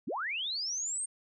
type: linear sweep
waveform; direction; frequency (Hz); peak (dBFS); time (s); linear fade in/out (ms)
sine; up; 143 to 8720; -32; 0.07-1.06; 10
effects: none